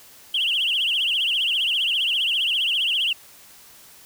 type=tone with vibrato; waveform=sine; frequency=3004 Hz; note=F#7; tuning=26 cents sharp; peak=-18 dBFS; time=0.34-3.13 s; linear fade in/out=5 ms; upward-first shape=triangle; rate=15 Hz; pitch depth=210 cents each way; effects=tanh soft clip ceiling -15 dBFS + white hiss -48 dBFS RMS until 4.05 s